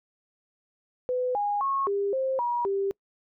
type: tone with pitch steps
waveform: sine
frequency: 502 / 821 / 1093 / 400.8 / 528 / 959 / 393.9 Hz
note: B4 / G#5 / C#6 / G4 / C5 / A#5 / G4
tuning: +28 / -20 / -25 / +38 / +16 / +49 / +8 cents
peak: -24 dBFS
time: 1.09-2.91 s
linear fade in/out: 0 ms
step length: 260 ms
effects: noise-tail reverb RT60 0.1 s tail -26 dB re dry